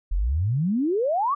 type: exponential sweep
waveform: sine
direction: up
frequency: 38.89 to 1205 Hz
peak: -20 dBFS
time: 0.11-1.35 s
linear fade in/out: 10 ms
effects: none